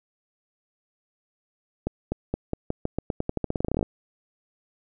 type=accelerating click train; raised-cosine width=2 ms; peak=-12 dBFS; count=23; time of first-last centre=1.87-3.828 s; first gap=250 ms; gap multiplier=0.88; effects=none